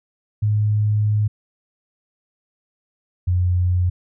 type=tone pair in turn; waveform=sine; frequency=105.7 / 89.71 Hz; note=G#2 / F2; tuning=+31 / +47 cents; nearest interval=minor third; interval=284 cents; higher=first; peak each=-15 dBFS; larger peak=neither; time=0.42-1.28 / 3.27-3.9 s; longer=first; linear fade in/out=10 ms; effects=none